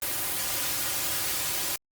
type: noise with comb filter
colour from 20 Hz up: white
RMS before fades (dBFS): -29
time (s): 0.02-1.76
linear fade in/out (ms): 2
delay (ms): 4.5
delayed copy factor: -0.7
effects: Opus 32 kbps